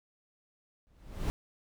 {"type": "noise with exponential growth", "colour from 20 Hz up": "brown", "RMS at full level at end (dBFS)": -28, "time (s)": [0.87, 1.3], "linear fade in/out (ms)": 0, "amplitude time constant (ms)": 92, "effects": []}